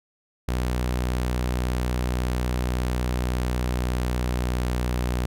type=tone with pitch glide; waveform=sawtooth; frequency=61.8 to 61.37 Hz; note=B1 to B1; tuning=+2 to -10 cents; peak=-19 dBFS; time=0.48-5.26 s; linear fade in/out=5 ms; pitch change=-12 cents; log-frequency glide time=3.41-4.93 s; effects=none